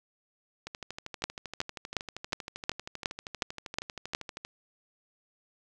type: two click trains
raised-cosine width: 0.2 ms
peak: -10 / -21 dBFS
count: 9 / 49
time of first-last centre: 1.24-4.149 / 0.67-4.45 s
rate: 2.75 / 12.7 Hz
effects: none

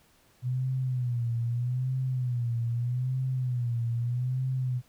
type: tone with vibrato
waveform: sine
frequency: 123.47 Hz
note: B2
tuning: in tune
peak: -26 dBFS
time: 0.42-4.82 s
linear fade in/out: 50 ms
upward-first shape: sine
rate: 0.8 Hz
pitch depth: 96 cents each way
effects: pink hiss -63 dBFS RMS until 4.88 s

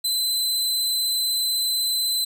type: tone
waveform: sawtooth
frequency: 4042 Hz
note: B7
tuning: 39 cents sharp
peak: -18 dBFS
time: 0.04-2.25 s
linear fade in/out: 10 ms
effects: none

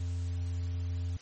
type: tone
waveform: triangle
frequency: 87.31 Hz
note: F2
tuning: in tune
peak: -29 dBFS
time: 0-1.17 s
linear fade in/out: 5 ms
effects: white hiss -54 dBFS RMS until 1.21 s + MP3 32 kbps

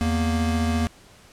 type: tone pair together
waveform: square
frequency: 82.58 / 233.1 Hz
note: E2 / A#3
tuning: +4 / 0 cents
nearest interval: octave + tritone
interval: 1796 cents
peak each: -24 dBFS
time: 0.01-0.87 s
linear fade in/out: 0 ms
effects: pink hiss -51 dBFS RMS until 1.32 s + low-pass 10000 Hz 12 dB/octave

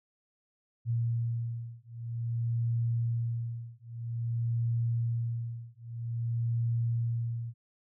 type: beating tone pair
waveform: sine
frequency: 116.54 / 117.05 Hz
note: A#2 / A#2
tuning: 0 / +8 cents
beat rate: 0.51 Hz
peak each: -32 / -32 dBFS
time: 0.85-7.54 s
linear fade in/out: 50 ms
effects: none

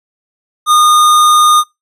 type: tone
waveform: square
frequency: 1223 Hz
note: D#6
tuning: 30 cents flat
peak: -6 dBFS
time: 0.66-1.64 s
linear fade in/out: 50 ms
effects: noise-tail reverb RT60 0.2 s tail -23 dB re dry + resampled to 32000 Hz

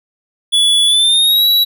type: tone with pitch glide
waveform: square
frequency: 3420 to 3906 Hz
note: A7 to B7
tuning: -50 to -20 cents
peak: -9 dBFS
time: 0.52-1.65 s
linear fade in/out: 20 ms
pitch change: +230 cents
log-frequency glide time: 0.86-1.46 s
effects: none

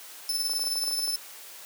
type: tone with tremolo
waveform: sawtooth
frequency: 5274 Hz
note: E8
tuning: in tune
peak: -22 dBFS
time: 0.29-1.16 s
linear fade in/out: 2 ms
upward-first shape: sine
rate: 19 Hz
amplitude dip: 45%
type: clicks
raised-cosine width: 1 ms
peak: -27 dBFS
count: 11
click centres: 0.496 / 0.535 / 0.594 / 0.64 / 0.671 / 0.757 / 0.838 / 0.88 / 0.911 / 0.992 / 1.078 s
effects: white hiss -45 dBFS RMS until 1.65 s + high-pass 400 Hz 12 dB/octave

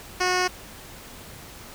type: tone with low-pass filter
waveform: 10% pulse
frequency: 364.3 Hz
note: F#4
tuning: 27 cents flat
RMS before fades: -23 dBFS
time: 0.2-0.48 s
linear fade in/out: 10 ms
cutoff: 5800 Hz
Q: 1.6
effects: pink hiss -43 dBFS RMS until 1.74 s

